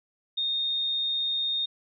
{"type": "tone", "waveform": "sine", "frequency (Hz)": 3682, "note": "A#7", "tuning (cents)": -22, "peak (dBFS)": -25, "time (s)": [0.37, 1.66], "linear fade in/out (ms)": 10, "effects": []}